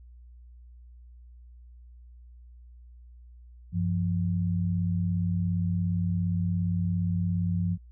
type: tone pair together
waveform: sine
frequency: 95.81 / 173.1 Hz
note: G2 / F3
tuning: -39 / -15 cents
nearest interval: minor seventh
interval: 1024 cents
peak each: -27 dBFS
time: 3.72-7.78 s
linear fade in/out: 50 ms
effects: added 60 Hz sine -47 dBFS peak until 7.91 s